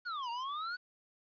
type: exponential two-way sweep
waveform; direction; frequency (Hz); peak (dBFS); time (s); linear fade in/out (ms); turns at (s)
square; down then up; 1500 to 918 to 1500; -37; 0.05-0.77; 20; 0.3
effects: resampled to 11025 Hz + 11-bit